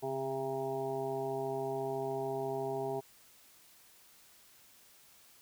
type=harmonic tone with a mistuned harmonic; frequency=133.9 Hz; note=C3; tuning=40 cents sharp; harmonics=1 / 2 / 3 / 5 / 6 / 7; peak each=-44 / -46 / -36 / -40 / -42 / -46 dBFS; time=0.02-3.01 s; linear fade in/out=20 ms; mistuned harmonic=1; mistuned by=+26 cents; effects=white hiss -61 dBFS RMS until 5.41 s

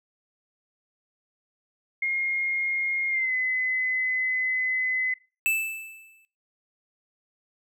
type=tone with pitch glide; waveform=sine; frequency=2138 to 2026 Hz; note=C7 to B6; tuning=+37 to +44 cents; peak=-23 dBFS; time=2.02-5.14 s; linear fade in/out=5 ms; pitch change=-93 cents; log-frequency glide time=3.09-3.33 s
type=tone with exponential decay; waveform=square; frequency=2637 Hz; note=E7; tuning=in tune; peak=-20 dBFS; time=5.46-6.25 s; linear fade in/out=0 ms; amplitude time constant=170 ms
effects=noise-tail reverb RT60 0.3 s tail -20 dB re dry

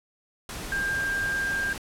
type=tone in noise; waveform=sine; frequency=1597 Hz; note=G6; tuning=32 cents sharp; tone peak=-25 dBFS; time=0.72-1.73 s; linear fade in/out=2 ms; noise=pink; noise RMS=-36 dBFS; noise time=0.49-1.78 s; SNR=+8 dB; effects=low-pass 12000 Hz 12 dB/octave

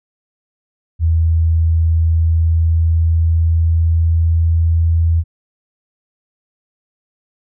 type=tone with pitch glide; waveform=sine; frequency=81.7 to 82.7 Hz; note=E2 to E2; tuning=-15 to +6 cents; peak=-10 dBFS; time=0.99-5.24 s; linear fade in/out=50 ms; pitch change=+21 cents; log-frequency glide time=1.76-4.95 s; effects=none

